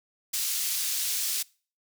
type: high-pass noise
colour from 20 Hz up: pink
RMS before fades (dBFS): -29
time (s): 0.33-1.43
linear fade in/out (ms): 10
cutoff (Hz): 4600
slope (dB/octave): 12
effects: noise-tail reverb RT60 0.4 s tail -24 dB re dry